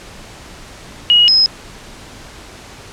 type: tone pair in turn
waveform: sine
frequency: 2895 / 5117 Hz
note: F#7 / D#8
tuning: -38 / +48 cents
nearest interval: minor seventh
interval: 986 cents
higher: second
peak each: -6 / -7 dBFS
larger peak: first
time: 1.1-1.28 / 1.28-1.46 s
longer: neither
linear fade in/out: 0 ms
effects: pink hiss -36 dBFS RMS until 2.92 s + low-pass 8000 Hz 12 dB/octave